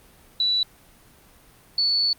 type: tone pair in turn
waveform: sine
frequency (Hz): 3948 / 4449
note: B7 / C#8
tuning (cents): -1 / +5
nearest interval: major second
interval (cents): 206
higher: second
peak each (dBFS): -18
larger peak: neither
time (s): 0.4-0.63 / 1.78-2.13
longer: second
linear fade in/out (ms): 2
effects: pink hiss -53 dBFS RMS until 2.18 s + Opus 32 kbps